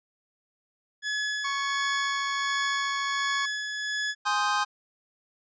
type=tone with tremolo; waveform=sawtooth; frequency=1700 Hz; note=G#6; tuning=40 cents sharp; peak=-23 dBFS; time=1.02-4.15 s; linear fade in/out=50 ms; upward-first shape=sine; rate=1.4 Hz; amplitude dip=40%
type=tone; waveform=sawtooth; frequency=1108.7 Hz; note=C#6; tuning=in tune; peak=-25 dBFS; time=1.44-3.46 s; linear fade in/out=10 ms
type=chord; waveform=square; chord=Ab major seventh; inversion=none; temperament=equal; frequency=830.6 / 1046.5 / 1244.5 / 1568 Hz; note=Ab5 / C6 / Eb6 / G6; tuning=0 / 0 / 0 / 0 cents; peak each=-30 dBFS; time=4.25-4.65 s; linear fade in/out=20 ms
effects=resampled to 16000 Hz